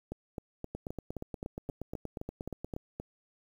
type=two click trains; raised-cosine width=2 ms; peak=-24 / -24 dBFS; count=12 / 18; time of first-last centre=0.12-3 / 0.75-2.764 s; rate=3.82 / 8.44 Hz; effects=9-bit